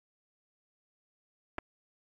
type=clicks; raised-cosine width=0.5 ms; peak=-21 / -21 dBFS; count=2; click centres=1.583 / 1.586 s; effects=AAC 48 kbps